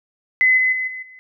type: tone with level steps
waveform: sine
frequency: 2029 Hz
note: B6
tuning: 46 cents sharp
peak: -11 / -14 / -20 / -28 / -40 dBFS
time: 0.41-1.19 s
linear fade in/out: 0 ms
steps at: 0.57 / 0.72 / 0.87 / 1.02 s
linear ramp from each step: 10 ms
effects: none

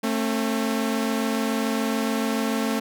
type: tone pair together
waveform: sawtooth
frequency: 222.5 / 269.5 Hz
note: A3 / C#4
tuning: +20 / -49 cents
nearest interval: minor third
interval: 331 cents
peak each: -20 / -23 dBFS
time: 0.03-2.8 s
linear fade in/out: 10 ms
effects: none

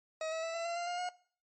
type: tone with pitch steps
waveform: 40% pulse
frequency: 635 / 646.5 / 658.2 / 670 / 682.2 / 694.5 / 707 / 719.8 Hz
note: D#5 / E5 / E5 / E5 / F5 / F5 / F5 / F#5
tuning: +35 / -34 / -3 / +28 / -41 / -10 / +21 / -48 cents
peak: -34 dBFS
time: 0.21-1.09 s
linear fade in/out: 2 ms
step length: 110 ms
effects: noise-tail reverb RT60 0.5 s tail -21 dB re dry + MP3 32 kbps

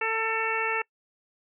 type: harmonic tone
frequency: 446.5 Hz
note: A4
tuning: 25 cents sharp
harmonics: 1 / 2 / 3 / 4 / 5 / 6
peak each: -32 / -32 / -32 / -32 / -32 / -32 dBFS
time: 0.01-0.82 s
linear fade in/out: 5 ms
effects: noise-tail reverb RT60 0.1 s tail -25 dB re dry

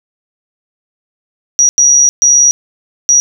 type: tone bursts at uneven times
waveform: sine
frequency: 5780 Hz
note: F#8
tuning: 41 cents flat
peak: -4 dBFS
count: 4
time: 1.59-1.69 / 1.78-2.09 / 2.22-2.51 / 3.09-3.2 s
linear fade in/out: 0 ms
effects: none

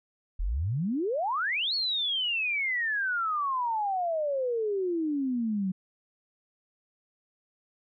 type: exponential two-way sweep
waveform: sine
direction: up then down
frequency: 37 to 4435 to 182.7 Hz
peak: -26 dBFS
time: 0.39-5.72 s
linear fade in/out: 10 ms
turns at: 1.74 s
effects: none

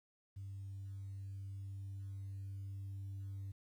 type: tone with level ramp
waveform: sine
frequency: 98 Hz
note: G2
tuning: in tune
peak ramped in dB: -43 to -40 dBFS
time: 0.36-3.52 s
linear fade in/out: 10 ms
effects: tanh soft clip ceiling -41 dBFS + 12-bit

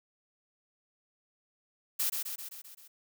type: noise with echo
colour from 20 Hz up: blue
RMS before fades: -30 dBFS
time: 1.99-2.1 s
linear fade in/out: 10 ms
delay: 130 ms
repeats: 6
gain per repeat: -4 dB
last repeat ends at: 2.88 s
effects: none

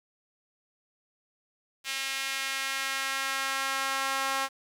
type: tone with high-pass filter sweep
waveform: sawtooth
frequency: 269.8 Hz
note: C#4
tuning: 47 cents flat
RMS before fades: -31 dBFS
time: 1.84-4.49 s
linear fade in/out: 50 ms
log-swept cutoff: 2400 to 1000 Hz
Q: 1.3
effects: low-pass 12000 Hz 12 dB/octave + 8-bit

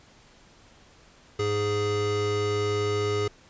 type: tone pair together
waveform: square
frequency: 103.89 / 415.3 Hz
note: G#2 / G#4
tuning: +1 / 0 cents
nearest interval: 2 octaves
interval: 2399 cents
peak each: -30 / -26 dBFS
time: 1.39-3.28 s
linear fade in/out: 5 ms
effects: pink hiss -55 dBFS RMS until 3.49 s + resampled to 16000 Hz

